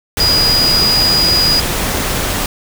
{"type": "tone in noise", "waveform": "sine", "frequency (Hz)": 4909, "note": "D#8", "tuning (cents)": -24, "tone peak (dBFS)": -10, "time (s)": [0.2, 1.6], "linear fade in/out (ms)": 2, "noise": "pink", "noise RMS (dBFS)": -17, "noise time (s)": [0.17, 2.46], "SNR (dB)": 4, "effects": []}